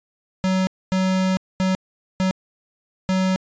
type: tone bursts at uneven times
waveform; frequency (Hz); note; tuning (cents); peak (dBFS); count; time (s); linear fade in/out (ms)
square; 187.6; F#3; +24; -18; 5; 0.44-0.67 / 0.92-1.37 / 1.6-1.75 / 2.2-2.31 / 3.09-3.36; 0
effects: resampled to 16000 Hz